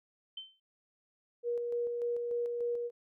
sine tone with exponential decay, 3090 Hz, G7, 26 cents flat, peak -37 dBFS, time 0.37-0.6 s, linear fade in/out 5 ms, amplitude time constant 49 ms
sine tone with tremolo, 477.2 Hz, A#4, 41 cents sharp, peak -30 dBFS, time 1.43-2.91 s, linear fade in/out 50 ms, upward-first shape square, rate 3.4 Hz, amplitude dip 30%
effects none

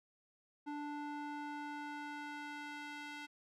square tone with band-pass filter sweep, 293.7 Hz, D4, in tune, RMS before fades -45 dBFS, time 0.66-3.27 s, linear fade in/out 20 ms, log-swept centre 680 to 2300 Hz, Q 0.98, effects none

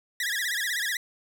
sawtooth tone with vibrato, 1800 Hz, A6, 39 cents sharp, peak -23 dBFS, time 0.2-0.97 s, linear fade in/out 2 ms, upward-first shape sine, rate 16 Hz, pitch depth 180 cents each way, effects none

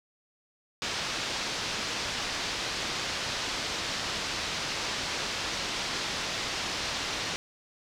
white low-pass noise, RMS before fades -33 dBFS, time 0.82-7.36 s, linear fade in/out 0 ms, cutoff 5500 Hz, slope 24 dB/octave, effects none

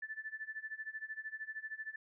sine tone with tremolo, 1754 Hz, A6, 6 cents flat, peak -38 dBFS, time 0.02-1.96 s, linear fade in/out 5 ms, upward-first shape sine, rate 13 Hz, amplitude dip 90%, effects none

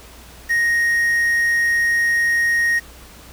triangle tone with quantisation, 1869 Hz, A#6, 4 cents sharp, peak -13 dBFS, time 0.49-2.8 s, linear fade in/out 20 ms, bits 6, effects added 60 Hz sine -45 dBFS peak until 3.32 s + pink hiss -43 dBFS RMS until 3.32 s

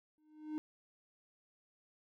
triangle tone with exponential growth, 306.7 Hz, D#4, 25 cents flat, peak -32 dBFS, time 0.18-0.58 s, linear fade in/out 0 ms, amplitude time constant 86 ms, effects none

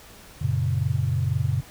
sine chord, F# major, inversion none, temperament equal, 92.5 / 116.54 / 138.59 Hz, F#2 / A#2 / C#3, 0 / 0 / 0 cents, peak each -26 / -25 / -25 dBFS, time 0.41-1.61 s, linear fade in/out 10 ms, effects pink hiss -47 dBFS RMS until 1.7 s

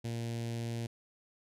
sawtooth tone with notch filter, 116.54 Hz, A#2, in tune, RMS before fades -37 dBFS, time 0.04-0.87 s, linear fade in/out 10 ms, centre 1200 Hz, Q 0.77, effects low-pass 11000 Hz 12 dB/octave

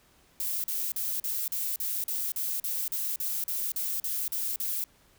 violet noise bursts, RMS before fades -31 dBFS, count 16, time 0.4-4.84 s, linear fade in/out 2 ms, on 240 ms, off 40 ms, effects pink hiss -62 dBFS RMS until 5.18 s

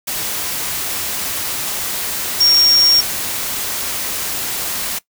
sine tone in noise, 5550 Hz, F8, 12 cents flat, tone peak -9 dBFS, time 2.4-3.01 s, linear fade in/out 10 ms, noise white, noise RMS -22 dBFS, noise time 0.07-4.99 s, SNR +10 dB, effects noise-tail reverb RT60 0.1 s tail -19 dB re dry

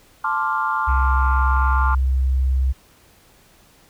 sine chord, D minor seventh, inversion second, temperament equal, 880 / 1046.5 / 1174.7 / 1396.9 Hz, A5 / C6 / D6 / F6, 0 / 0 / 0 / 0 cents, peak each -24 dBFS, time 0.24-1.95 s, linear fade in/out 5 ms
sine tone with vibrato, 65.5 Hz, C2, 2 cents sharp, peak -15 dBFS, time 0.87-2.73 s, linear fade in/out 20 ms, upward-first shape square, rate 19 Hz, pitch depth 15 cents each way
effects tanh soft clip ceiling -6 dBFS + pink hiss -53 dBFS RMS until 3.89 s

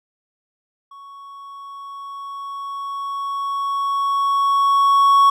triangle tone with level ramp, 1112 Hz, C#6, 5 cents sharp, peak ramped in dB -36 to -7 dBFS, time 0.91-5.3 s, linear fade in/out 5 ms, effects none

